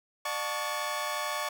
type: tone cluster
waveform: sawtooth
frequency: 601 / 720 / 880 / 1120 / 1729 Hz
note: D5 / F#5 / A5 / C#6 / A6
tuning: +40 / -47 / 0 / +18 / -31 cents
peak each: -33 / -37 / -35 / -30 / -38 dBFS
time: 0.25-1.49 s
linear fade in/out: 5 ms
effects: none